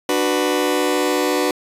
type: chord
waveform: sawtooth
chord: B minor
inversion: first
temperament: just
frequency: 296.3 / 370.4 / 493.9 Hz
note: D4 / F#4 / B4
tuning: +15 / +2 / 0 cents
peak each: -17 dBFS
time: 0.09-1.51 s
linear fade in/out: 2 ms
effects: resampled to 32000 Hz